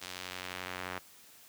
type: tone with band-pass filter sweep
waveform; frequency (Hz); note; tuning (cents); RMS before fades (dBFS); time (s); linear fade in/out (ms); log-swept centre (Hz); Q
sawtooth; 91.5; F#2; -19; -42; 0.01-0.99; 10; 4500 to 1600; 0.9
effects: white hiss -57 dBFS RMS until 1.48 s + high-pass 60 Hz 12 dB/octave